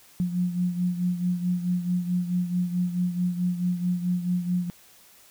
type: beating tone pair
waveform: sine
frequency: 177.6 / 182.2 Hz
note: F3 / F#3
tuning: +29 / -26 cents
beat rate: 4.6 Hz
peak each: -24 / -30 dBFS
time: 0.2-4.7 s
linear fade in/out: 0 ms
effects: white hiss -54 dBFS RMS until 5.3 s